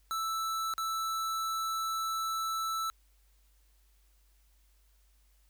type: tone with dropouts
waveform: square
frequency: 1320 Hz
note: E6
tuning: 2 cents sharp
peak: -32 dBFS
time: 0.11-2.9 s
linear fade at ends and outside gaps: 0 ms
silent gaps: 0.738-0.78 s
effects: added 50 Hz sine -63 dBFS peak until 5.49 s + white hiss -72 dBFS RMS until 5.49 s